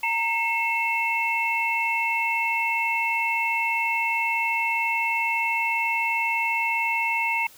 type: tone cluster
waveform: sine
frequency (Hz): 923 / 2169 / 2665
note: A#5 / C#7 / E7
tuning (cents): -17 / -38 / +18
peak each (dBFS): -26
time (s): 0.03-7.47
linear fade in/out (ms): 5
effects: white hiss -50 dBFS RMS until 7.57 s